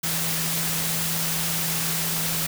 sine tone in noise, 164 Hz, E3, 9 cents flat, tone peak -31 dBFS, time 0.03-2.47 s, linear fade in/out 10 ms, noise white, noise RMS -26 dBFS, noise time 0.03-2.47 s, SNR -8 dB, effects none

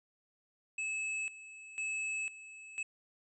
square tone with tremolo, 2600 Hz, E7, 24 cents flat, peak -35 dBFS, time 0.78-2.83 s, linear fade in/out 5 ms, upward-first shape square, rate 1 Hz, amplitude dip 80%, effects resampled to 24000 Hz

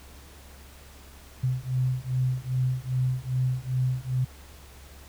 sine beating tone pair, 126.9 / 129.4 Hz, B2 / C3, +47 / -19 cents, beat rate 2.5 Hz, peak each -27 dBFS, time 1.43-4.25 s, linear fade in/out 10 ms, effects added 69 Hz sine -48 dBFS peak until 5.08 s + pink hiss -51 dBFS RMS until 5.08 s

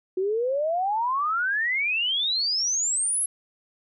sine exponential sweep, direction up, 363.5 to 11175 Hz, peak -22 dBFS, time 0.17-3.26 s, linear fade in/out 5 ms, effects none

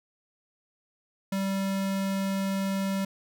square tone, 194.4 Hz, G3, 14 cents flat, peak -27 dBFS, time 1.32-3.05 s, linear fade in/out 5 ms, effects none

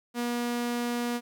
sawtooth tone, 240 Hz, B3, 49 cents flat, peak -24 dBFS, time 0.14-1.21 s, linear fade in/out 50 ms, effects 11-bit

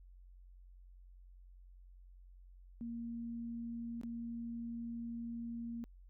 sine tone with dropouts, 233.1 Hz, A#3, in tune, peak -40 dBFS, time 2.81-5.84 s, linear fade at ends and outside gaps 0 ms, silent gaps 4.013-4.034 s, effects added 45 Hz sine -55 dBFS peak until 6.09 s

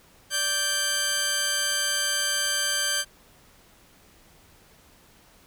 10% pulse tone pair together, 584 / 1568 Hz, D5 / G6, -10 / 0 cents, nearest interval octave + perfect fourth, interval 1710 cents, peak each -26 / -15 dBFS, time 0.3-3.05 s, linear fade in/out 50 ms, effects pink hiss -56 dBFS RMS until 5.46 s

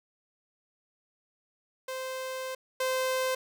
sawtooth tone pair in turn, 520 / 517.9 Hz, C5 / C5, -11 / -18 cents, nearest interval unison, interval 7 cents, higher first, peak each -30 / -23 dBFS, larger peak second, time 1.88-2.55 / 2.8-3.35 s, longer first, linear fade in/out 5 ms, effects none

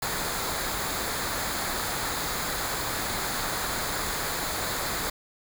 pink noise with comb filter, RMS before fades -30 dBFS, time 0.02-5.1 s, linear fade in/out 5 ms, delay 0.35 ms, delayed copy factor -0.55, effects none

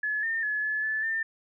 sine tone with pitch steps, 1709 / 1813 / 1707 / 1719 / 1740 / 1797 Hz, G#6 / A#6 / G#6 / A6 / A6 / A6, +49 / -49 / +47 / -41 / -20 / +36 cents, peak -26 dBFS, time 0.03-1.23 s, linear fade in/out 5 ms, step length 200 ms, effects none

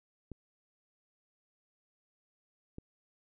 clicks, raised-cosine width 3 ms, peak -30 dBFS, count 2, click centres 0.317 / 2.784 s, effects none

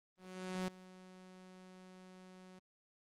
sawtooth tone with ADSR envelope, 185 Hz, F#3, in tune, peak -32 dBFS, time 0.17-2.59 s, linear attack 510 ms, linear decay 3 ms, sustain -19 dB, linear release 3 ms, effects low-pass 10000 Hz 12 dB/octave + Opus 24 kbps

